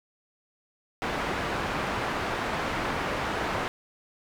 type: low-pass noise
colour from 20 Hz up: white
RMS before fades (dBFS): -30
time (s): 1.02-3.68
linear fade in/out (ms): 0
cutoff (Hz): 1500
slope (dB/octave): 12
effects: none